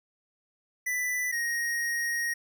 square tone pair in turn, 1986 / 1874.5 Hz, B6 / A#6, +9 / +9 cents, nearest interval minor second, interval 100 cents, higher first, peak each -28 dBFS, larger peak neither, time 0.86-1.32 / 1.32-2.34 s, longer second, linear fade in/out 10 ms, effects none

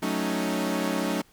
sawtooth chord, D# half-diminished seventh, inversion first, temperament equal, 185 / 220 / 277.2 / 311.1 Hz, F#3 / A3 / C#4 / D#4, 0 / 0 / 0 / 0 cents, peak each -27 dBFS, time 0.02-1.22 s, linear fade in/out 10 ms, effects pink hiss -59 dBFS RMS until 1.32 s

